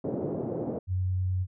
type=band-pass noise; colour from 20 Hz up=white; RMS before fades=-32 dBFS; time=0.04-0.79 s; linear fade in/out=5 ms; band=110 to 510 Hz; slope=24 dB/octave
type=tone with vibrato; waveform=sine; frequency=92.5 Hz; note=F#2; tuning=in tune; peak=-25 dBFS; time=0.87-1.47 s; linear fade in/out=50 ms; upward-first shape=triangle; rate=9.5 Hz; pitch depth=9 cents each way
effects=none